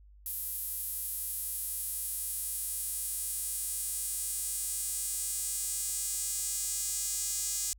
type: tone with high-pass filter sweep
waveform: sawtooth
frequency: 412 Hz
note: G#4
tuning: 14 cents flat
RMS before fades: -35 dBFS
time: 0.26-7.73 s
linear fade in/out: 0 ms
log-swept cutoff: 12000 to 7200 Hz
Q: 2.2
effects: added 50 Hz sine -53 dBFS peak until 7.78 s